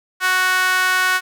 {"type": "tone with high-pass filter", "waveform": "sawtooth", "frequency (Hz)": 370, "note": "F#4", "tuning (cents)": 0, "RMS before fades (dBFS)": -17, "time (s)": [0.2, 1.21], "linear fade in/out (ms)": 50, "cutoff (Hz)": 1400, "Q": 3.2, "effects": []}